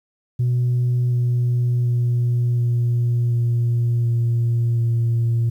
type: tone with pitch steps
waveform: sine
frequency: 123.1 / 121.97 / 120.85 / 119.73 / 118.63 / 117.54 / 116.46 Hz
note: B2 / B2 / B2 / A#2 / A#2 / A#2 / A#2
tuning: -5 / -21 / -37 / +47 / +31 / +15 / -1 cents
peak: -14 dBFS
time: 0.39-5.5 s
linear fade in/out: 10 ms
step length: 730 ms
effects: tanh soft clip ceiling -14 dBFS + 9-bit